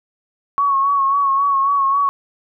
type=tone with vibrato; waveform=sine; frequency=1108.7 Hz; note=C#6; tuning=in tune; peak=-13 dBFS; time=0.58-2.09 s; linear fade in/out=0 ms; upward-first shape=sine; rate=3.7 Hz; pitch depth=40 cents each way; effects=none